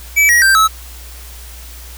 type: tone with pitch steps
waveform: square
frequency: 2300 / 1900.8 / 1570.9 / 1298.3 Hz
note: D7 / A#6 / G6 / E6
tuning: -37 / +33 / +3 / -27 cents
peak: -8 dBFS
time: 0.16-0.68 s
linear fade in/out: 20 ms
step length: 130 ms
effects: added 60 Hz sine -32 dBFS peak until 1.97 s + white hiss -37 dBFS RMS until 1.97 s